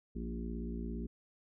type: harmonic tone with a mistuned harmonic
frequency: 57.5 Hz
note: A#1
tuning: 23 cents flat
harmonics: 1 / 3 / 4 / 5 / 6 / 7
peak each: -40 / -44 / -42 / -50 / -49 / -50 dBFS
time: 0.15-1.07 s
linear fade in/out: 10 ms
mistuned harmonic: 5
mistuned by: +18 cents
effects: none